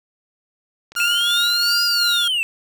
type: click train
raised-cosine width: 0.2 ms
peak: -23 dBFS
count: 25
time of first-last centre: 0.92-1.694 s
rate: 31 Hz
type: tone with tremolo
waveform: sawtooth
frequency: 1410 Hz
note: F6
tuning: 16 cents sharp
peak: -15 dBFS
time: 0.96-2.28 s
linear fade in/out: 5 ms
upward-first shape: sine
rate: 2.9 Hz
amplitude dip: 30%
type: linear two-way sweep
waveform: triangle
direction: up then down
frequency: 2602 to 4963 to 2602 Hz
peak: -16 dBFS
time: 1-2.43 s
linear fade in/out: 0 ms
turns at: 1.84 s
effects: none